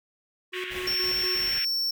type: tone with tremolo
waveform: square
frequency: 366.5 Hz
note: F#4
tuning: 16 cents flat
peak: -33 dBFS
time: 0.52-1.5 s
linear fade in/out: 50 ms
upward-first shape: square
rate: 4.2 Hz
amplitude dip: 60%
type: band-pass noise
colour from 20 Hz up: white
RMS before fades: -36 dBFS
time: 0.53-1.65 s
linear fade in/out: 5 ms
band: 1500 to 3200 Hz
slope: 48 dB/octave
type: noise bursts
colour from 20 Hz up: pink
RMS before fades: -42 dBFS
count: 3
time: 0.7-1.6 s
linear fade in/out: 20 ms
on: 260 ms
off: 60 ms
type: tone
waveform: square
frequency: 5440 Hz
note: F8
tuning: 46 cents flat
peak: -25 dBFS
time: 0.87-1.91 s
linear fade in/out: 5 ms
effects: none